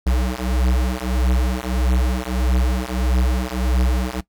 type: beating tone pair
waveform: square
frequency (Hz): 61.74 / 63.34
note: B1 / B1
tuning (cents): 0 / +44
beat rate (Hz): 1.6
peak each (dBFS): -21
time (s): 0.06-4.21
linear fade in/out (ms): 10
effects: noise-tail reverb RT60 0.1 s tail -19 dB re dry